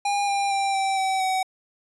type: tone with pitch steps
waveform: square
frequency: 810 / 798.8 / 787.9 / 777 / 766.3 / 755.8 Hz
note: G#5 / G5 / G5 / G5 / G5 / F#5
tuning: -43 / +32 / +9 / -16 / -40 / +37 cents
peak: -22 dBFS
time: 0.05-1.43 s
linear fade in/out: 5 ms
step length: 230 ms
effects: resampled to 24000 Hz